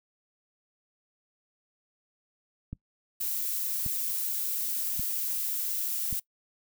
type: click train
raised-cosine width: 5 ms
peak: -24 dBFS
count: 4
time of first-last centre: 2.73-6.128 s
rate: 0.883 Hz
type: noise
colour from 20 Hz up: violet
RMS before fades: -31 dBFS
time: 3.2-6.2 s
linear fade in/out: 10 ms
effects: noise-tail reverb RT60 0.1 s tail -22 dB re dry